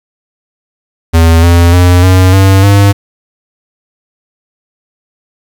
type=tone with pitch steps; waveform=square; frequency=82.41 / 85.71 / 89.14 / 92.72 / 96.43 / 100.29 Hz; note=E2 / F2 / F2 / F#2 / G2 / G2; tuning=0 / -32 / +36 / +4 / -28 / +40 cents; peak=-3 dBFS; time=1.13-2.93 s; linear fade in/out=20 ms; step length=300 ms; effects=7-bit